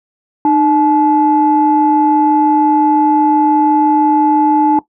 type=tone pair together; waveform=sine; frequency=304.3 / 860.7 Hz; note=D#4 / A5; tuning=-38 / -38 cents; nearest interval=octave + tritone; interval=1800 cents; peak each=-10 dBFS; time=0.45-4.79 s; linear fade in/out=2 ms; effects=noise-tail reverb RT60 0.1 s tail -17 dB re dry + tanh soft clip ceiling 0 dBFS